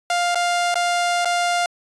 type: tone with dropouts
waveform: sawtooth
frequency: 701 Hz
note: F5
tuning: 6 cents sharp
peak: -14 dBFS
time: 0.1-1.66 s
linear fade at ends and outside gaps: 2 ms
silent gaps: 0.347-0.355 / 0.743-0.755 / 1.248-1.255 s
effects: resampled to 22050 Hz